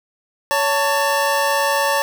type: tone pair together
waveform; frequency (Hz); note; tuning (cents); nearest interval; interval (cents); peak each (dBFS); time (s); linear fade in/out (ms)
25% pulse; 561.9 / 892; C#5 / A5; +23 / +23; minor sixth; 800; -15; 0.51-2.02; 0
effects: none